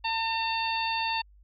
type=harmonic tone; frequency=903 Hz; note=A5; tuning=45 cents sharp; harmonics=1 / 2 / 3 / 4 / 5; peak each=-29 / -38 / -32 / -37 / -36 dBFS; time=0.04-1.22 s; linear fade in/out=10 ms; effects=added 50 Hz sine -53 dBFS peak until 1.43 s